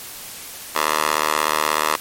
10% pulse tone with high-pass filter, 76.6 Hz, D#2, 27 cents flat, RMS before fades -20 dBFS, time 0.75-1.96 s, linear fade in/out 5 ms, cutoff 880 Hz, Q 1.6, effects white hiss -35 dBFS RMS until 2 s + MP3 64 kbps

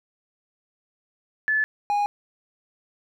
sine / triangle tone pair in turn, 1732 / 821.7 Hz, A6 / G#5, -28 / -19 cents, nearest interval octave + minor second, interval 1291 cents, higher first, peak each -19 / -18 dBFS, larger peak second, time 1.48-1.64 / 1.9-2.06 s, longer neither, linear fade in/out 0 ms, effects none

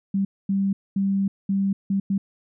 sine tone bursts at uneven times, 196 Hz, G3, in tune, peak -19 dBFS, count 6, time 0.14-0.25 / 0.49-0.73 / 0.96-1.28 / 1.49-1.73 / 1.9-2 / 2.1-2.18 s, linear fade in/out 5 ms, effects none

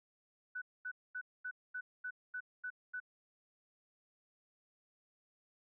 sine tone bursts, 1492 Hz, F#6, 14 cents sharp, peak -39 dBFS, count 9, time 0.55-3.002 s, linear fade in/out 10 ms, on 68 ms, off 230 ms, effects none

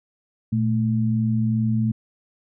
sine tone pair together, 116.54 / 219.4 Hz, A#2 / A3, 0 / -5 cents, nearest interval major seventh, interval 1095 cents, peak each -21 dBFS, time 0.52-1.92 s, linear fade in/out 10 ms, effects none

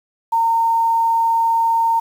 sine tone with quantisation, 915 Hz, A#5, 32 cents flat, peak -13 dBFS, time 0.32-2 s, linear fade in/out 10 ms, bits 7, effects none

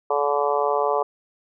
harmonic tone, 144.2 Hz, D3, 31 cents flat, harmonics 3 / 4 / 5 / 6 / 7 / 8, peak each -24 / -25 / -26 / -27 / -27 / -28 dBFS, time 0.1-1.03 s, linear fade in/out 5 ms, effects none

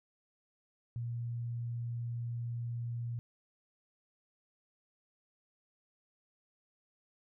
sine tone, 118.4 Hz, A#2, 27 cents sharp, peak -35 dBFS, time 0.96-3.19 s, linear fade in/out 0 ms, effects none

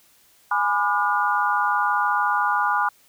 sine chord, G# diminished seventh, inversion none, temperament just, 830.6 / 996.7 / 1196.1 / 1435.3 Hz, G#5 / B5 / D6 / F6, 0 / +16 / +31 / +47 cents, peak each -24 dBFS, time 0.51-2.89 s, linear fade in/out 5 ms, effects white hiss -57 dBFS RMS until 3.08 s

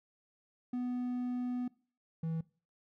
triangle tone pair in turn, 247.6 / 162.56 Hz, B3 / E3, +5 / -24 cents, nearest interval perfect fifth, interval 729 cents, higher first, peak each -31 / -31 dBFS, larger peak neither, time 0.73-1.68 / 2.23-2.41 s, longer first, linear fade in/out 5 ms, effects noise-tail reverb RT60 0.4 s tail -22 dB re dry

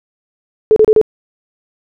sine tone bursts, 433.4 Hz, A4, 26 cents flat, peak -4 dBFS, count 4, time 0.71-1.014 s, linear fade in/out 0 ms, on 52 ms, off 32 ms, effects none

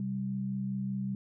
sine tone pair together, 130.81 / 195.99 Hz, C3 / G3, 0 / 0 cents, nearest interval perfect fifth, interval 700 cents, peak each -37 / -32 dBFS, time 0-1.15 s, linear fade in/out 2 ms, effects none

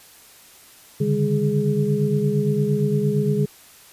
sine tone cluster, 141.2 / 149.9 / 203 / 417.9 Hz, C#3 / D3 / G#3 / G#4, +32 / +36 / -39 / +11 cents, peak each -23 dBFS, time 1-3.46 s, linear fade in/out 10 ms, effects white hiss -48 dBFS RMS until 3.92 s + resampled to 32000 Hz

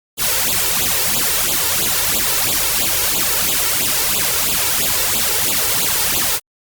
white noise with flanger, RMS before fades -17 dBFS, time 0.17-6.4 s, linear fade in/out 50 ms, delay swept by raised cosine 0.26 to 2.26 ms, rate 3 Hz, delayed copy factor +1, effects Opus 48 kbps

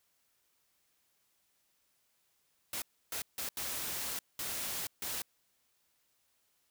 white noise bursts at uneven times, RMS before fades -38 dBFS, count 6, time 2.73-2.82 / 3.12-3.22 / 3.38-3.49 / 3.57-4.19 / 4.39-4.87 / 5.02-5.22 s, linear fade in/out 2 ms, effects white hiss -75 dBFS RMS until 6.7 s

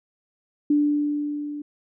sine tone with level ramp, 293.7 Hz, D4, in tune, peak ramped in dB -15 to -30 dBFS, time 0.7-1.62 s, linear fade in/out 5 ms, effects none

